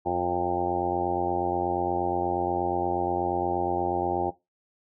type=harmonic tone with a mistuned harmonic; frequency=88.4 Hz; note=F2; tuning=22 cents sharp; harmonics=1 / 2 / 3 / 4 / 5 / 6 / 7 / 8 / 9 / 10; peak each=-38 / -38 / -37 / -29 / -37 / -36 / -36 / -34 / -28 / -36 dBFS; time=0.05-4.31 s; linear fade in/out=20 ms; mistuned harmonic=10; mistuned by=+25 cents; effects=noise-tail reverb RT60 0.2 s tail -17 dB re dry